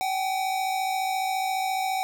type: tone pair together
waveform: square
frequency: 760 / 814.5 Hz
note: F#5 / G#5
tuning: +46 / -34 cents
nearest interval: minor second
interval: 120 cents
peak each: -26 / -34 dBFS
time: 0.01-2.03 s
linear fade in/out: 0 ms
effects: none